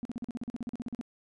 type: tone bursts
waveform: sine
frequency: 237.7 Hz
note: A#3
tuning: 34 cents sharp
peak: -31 dBFS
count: 16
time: 0.03-1.012 s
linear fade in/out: 0 ms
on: 22 ms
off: 42 ms
effects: tanh soft clip ceiling -29 dBFS + resampled to 22050 Hz